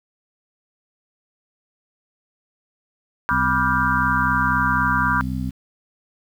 sine chord, G dominant seventh, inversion first, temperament just, 980 / 1176 / 1411.2 / 1568 Hz, B5 / D6 / F6 / G6, -14 / +2 / +18 / 0 cents, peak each -23 dBFS, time 3.29-5.21 s, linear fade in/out 0 ms
harmonic tone, 63.9 Hz, C2, 40 cents flat, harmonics 1 / 2 / 3 / 4, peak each -28 / -28 / -28 / -28 dBFS, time 3.3-5.51 s, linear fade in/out 20 ms
effects 8-bit

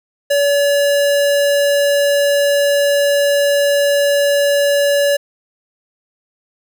square tone, 570 Hz, C#5, 48 cents sharp, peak -12 dBFS, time 0.3-5.17 s, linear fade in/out 10 ms, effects none

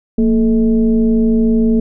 sine tone with frequency modulation, 229.5 Hz, A#3, 27 cents flat, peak -9 dBFS, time 0.18-1.8 s, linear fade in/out 5 ms, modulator 203 Hz, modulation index 0.71, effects none

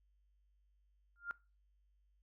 sine tone with exponential growth, 1400 Hz, F6, 4 cents sharp, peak -34 dBFS, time 1.16-1.31 s, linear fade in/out 0 ms, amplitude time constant 31 ms, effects noise-tail reverb RT60 0.3 s tail -21 dB re dry + added 50 Hz sine -70 dBFS peak until 2.22 s

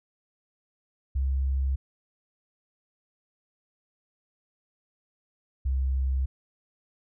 sine tone pair in turn, 67 / 65.96 Hz, C2 / C2, +42 / +15 cents, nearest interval unison, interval 27 cents, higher first, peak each -23 dBFS, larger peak neither, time 1.15-1.76 / 5.65-6.26 s, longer neither, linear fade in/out 10 ms, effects none

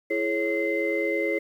sine tone cluster, 334.6 / 423.7 / 549 / 2068 Hz, E4 / G#4 / C#5 / C7, +26 / +35 / -17 / -21 cents, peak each -28 dBFS, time 0.1-1.39 s, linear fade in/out 10 ms, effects tanh soft clip ceiling -14 dBFS + 9-bit

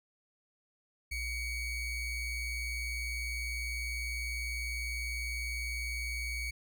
square ring-modulated tone, 1100 Hz, C#6, 14 cents flat, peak -32 dBFS, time 1.11-6.51 s, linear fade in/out 10 ms, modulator 1160 Hz, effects none

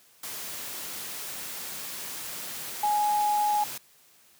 sine tone in noise, 835 Hz, G#5, 9 cents sharp, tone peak -22 dBFS, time 2.83-3.64 s, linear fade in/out 5 ms, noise white, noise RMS -37 dBFS, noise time 0.23-3.78 s, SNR +12 dB, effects white hiss -59 dBFS RMS until 4.39 s + high-pass 100 Hz 12 dB/octave

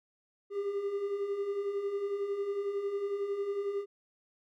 triangle beating tone pair, 392 / 403 Hz, G4 / G4, 0 / +48 cents, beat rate 11 Hz, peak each -38 / -30 dBFS, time 0.5-3.86 s, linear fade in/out 50 ms, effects none

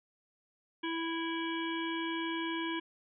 harmonic tone with a mistuned harmonic, 329.6 Hz, E4, in tune, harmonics 1 / 3 / 5 / 7 / 9 / 10, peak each -35 / -40 / -42 / -43 / -45 / -45 dBFS, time 0.83-2.8 s, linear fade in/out 10 ms, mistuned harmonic 9, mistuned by -15 cents, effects none

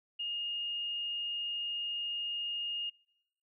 sine tone, 2843 Hz, F7, 30 cents sharp, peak -34 dBFS, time 0.19-2.9 s, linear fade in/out 10 ms, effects noise-tail reverb RT60 0.8 s tail -24 dB re dry

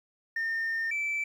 sine tone pair in turn, 1817 / 2322 Hz, A#6 / D7, -45 / -20 cents, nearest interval major third, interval 425 cents, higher second, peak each -26 / -26 dBFS, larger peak neither, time 0.36-0.91 / 0.91-1.24 s, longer first, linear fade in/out 5 ms, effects tanh soft clip ceiling -26 dBFS + 10-bit

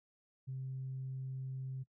sine tone, 131.7 Hz, C3, 12 cents sharp, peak -38 dBFS, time 0.47-1.84 s, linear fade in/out 20 ms, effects noise-tail reverb RT60 0.1 s tail -20 dB re dry + tanh soft clip ceiling -34 dBFS

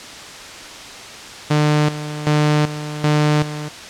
sawtooth tone with tremolo, 150 Hz, D3, 37 cents sharp, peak -9 dBFS, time 1.5-3.69 s, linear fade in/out 10 ms, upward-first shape square, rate 1.3 Hz, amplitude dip 75%, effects white hiss -34 dBFS RMS until 3.89 s + low-pass 6000 Hz 12 dB/octave

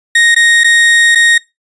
35% pulse tone with dropouts, 1864.7 Hz, A#6, in tune, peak -4 dBFS, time 0.15-1.38 s, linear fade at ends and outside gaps 5 ms, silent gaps 0.347-0.362 / 0.636-0.643 / 1.15-1.155 s, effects noise-tail reverb RT60 0.2 s tail -21 dB re dry + resampled to 22050 Hz

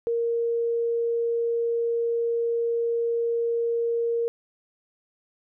sine tone, 466.2 Hz, A#4, in tune, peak -22 dBFS, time 0.07-4.28 s, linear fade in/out 0 ms, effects none

